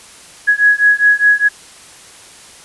sine beating tone pair, 1669 / 1673.9 Hz, G#6 / G#6, +8 / +13 cents, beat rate 4.9 Hz, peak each -11 dBFS, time 0.47-1.49 s, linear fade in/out 20 ms, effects white hiss -39 dBFS RMS until 2.64 s + resampled to 24000 Hz

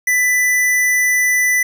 square tone, 1990 Hz, B6, 13 cents sharp, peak -13 dBFS, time 0.07-1.63 s, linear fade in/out 5 ms, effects 9-bit

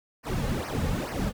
brown noise with flanger, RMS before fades -29 dBFS, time 0.23-1.33 s, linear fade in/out 50 ms, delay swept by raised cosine 0.26 to 3.06 ms, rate 2.3 Hz, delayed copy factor -1, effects none

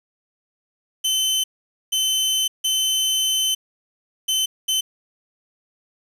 sawtooth tone bursts at uneven times, 3060 Hz, G7, 42 cents flat, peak -15 dBFS, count 5, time 1.04-1.44 / 1.92-2.48 / 2.64-3.55 / 4.28-4.46 / 4.68-4.81 s, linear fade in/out 10 ms, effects resampled to 32000 Hz + 8-bit

